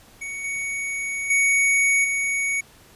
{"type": "tone with level steps", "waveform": "square", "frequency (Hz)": 2234, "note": "C#7", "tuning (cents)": 13, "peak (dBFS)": [-30, -26, -17, -22], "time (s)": [0.21, 2.61], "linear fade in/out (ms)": 10, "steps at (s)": [0.44, 1.3, 2.04], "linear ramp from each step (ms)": 5, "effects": ["pink hiss -51 dBFS RMS until 2.95 s", "resampled to 32000 Hz"]}